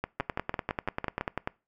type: two click trains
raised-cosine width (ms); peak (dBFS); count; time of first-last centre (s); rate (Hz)
0.5; -14 / -15; 14 / 8; 0.2-1.475 / 0.04-1.211; 10.2 / 5.98
effects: noise-tail reverb RT60 0.3 s tail -23 dB re dry